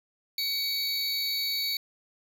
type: tone cluster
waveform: square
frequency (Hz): 2254 / 3857 / 4476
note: C#7 / B7 / C#8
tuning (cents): +28 / -42 / +16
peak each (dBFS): -37 / -36 / -29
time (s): 0.38-1.77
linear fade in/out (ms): 2
effects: none